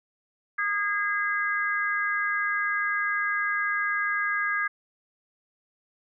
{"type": "harmonic tone", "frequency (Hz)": 409.6, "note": "G#4", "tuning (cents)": -24, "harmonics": [3, 4, 5], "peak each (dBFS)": [-30, -26, -31], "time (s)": [0.58, 4.68], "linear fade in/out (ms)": 10, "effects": []}